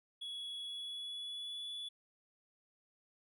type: tone with pitch glide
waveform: triangle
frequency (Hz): 3367 to 3432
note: G#7 to A7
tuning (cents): +23 to -44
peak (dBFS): -40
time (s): 0.21-1.89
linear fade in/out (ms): 10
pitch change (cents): +33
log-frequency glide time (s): 0.59-1.69
effects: none